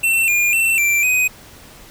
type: tone with pitch steps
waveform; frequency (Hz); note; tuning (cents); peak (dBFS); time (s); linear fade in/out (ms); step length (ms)
square; 2695 / 2416 / 2690 / 2353 / 2505; E7 / D7 / E7 / D7 / D#7; +38 / +48 / +34 / +3 / +11; -14; 0.03-1.28; 10; 250
effects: pink hiss -42 dBFS RMS until 1.9 s